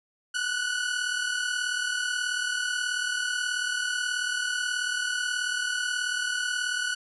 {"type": "tone pair together", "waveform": "sawtooth", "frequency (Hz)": [1459, 1497.4], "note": ["F#6", "F#6"], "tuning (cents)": [-25, 20], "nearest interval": "unison", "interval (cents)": 45, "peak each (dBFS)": -26, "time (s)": [0.34, 6.95], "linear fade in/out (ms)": 10, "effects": ["resampled to 24000 Hz"]}